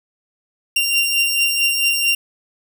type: beating tone pair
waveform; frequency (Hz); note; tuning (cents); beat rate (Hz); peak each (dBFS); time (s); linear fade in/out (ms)
sawtooth; 2771 / 2775.5; F7 / F7; -14 / -11; 4.5; -19 / -13; 0.76-2.15; 5
effects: none